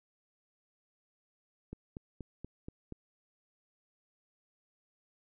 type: click train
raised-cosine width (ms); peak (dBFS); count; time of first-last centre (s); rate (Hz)
3; -29; 6; 1.73-2.923; 4.19
effects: none